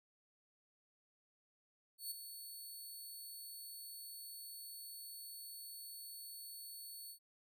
5% pulse tone with ADSR envelope, 4435 Hz, C#8, in tune, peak -33 dBFS, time 1.98-7.19 s, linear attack 130 ms, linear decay 13 ms, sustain -9 dB, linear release 87 ms, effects none

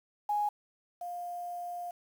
sine tone pair in turn, 830.6 / 704.2 Hz, G#5 / F5, 0 / +14 cents, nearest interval minor third, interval 286 cents, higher first, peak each -27 / -36 dBFS, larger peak first, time 0.29-0.49 / 1.01-1.91 s, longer second, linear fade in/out 5 ms, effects 9-bit

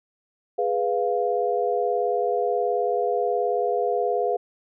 sine chord, F diminished, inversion first, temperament equal, 415.3 / 493.9 / 698.5 Hz, Ab4 / Cb5 / F5, 0 / 0 / 0 cents, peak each -25 dBFS, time 0.58-4.37 s, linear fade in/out 10 ms, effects none

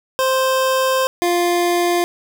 25% pulse tone pair in turn, 523.3 / 349.3 Hz, C5 / F4, 0 / 0 cents, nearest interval perfect fifth, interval 700 cents, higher first, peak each -11 dBFS, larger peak neither, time 0.19-1.07 / 1.22-2.04 s, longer first, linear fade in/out 0 ms, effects none

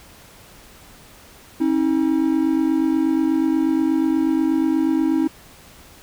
triangle tone pair together, 270.7 / 319 Hz, C#4 / D#4, -41 / +43 cents, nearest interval minor third, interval 284 cents, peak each -18 / -16 dBFS, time 1.6-5.28 s, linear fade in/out 10 ms, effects pink hiss -46 dBFS RMS until 6.02 s

